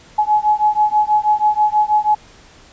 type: beating tone pair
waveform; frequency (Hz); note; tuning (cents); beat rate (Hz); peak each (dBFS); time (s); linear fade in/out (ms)
sine; 844 / 850.2; G#5 / G#5; +28 / +40; 6.2; -15; 0.18-2.15; 10
effects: pink hiss -45 dBFS RMS until 2.72 s + resampled to 16000 Hz